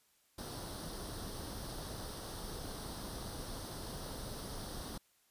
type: noise with comb filter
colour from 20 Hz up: pink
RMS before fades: -44 dBFS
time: 0.38-4.98 s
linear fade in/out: 5 ms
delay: 0.21 ms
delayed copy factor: +0.7
effects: white hiss -72 dBFS RMS until 5.3 s + resampled to 32000 Hz